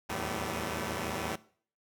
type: tone cluster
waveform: 5% pulse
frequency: 74.7 / 80.7 / 110 / 192.3 / 250.6 Hz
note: D2 / E2 / A2 / G3 / B3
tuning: +30 / -36 / 0 / -33 / +25 cents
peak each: -32 / -27 / -27 / -27 / -31 dBFS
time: 0.09-1.36 s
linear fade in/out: 10 ms
effects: noise-tail reverb RT60 0.5 s tail -20 dB re dry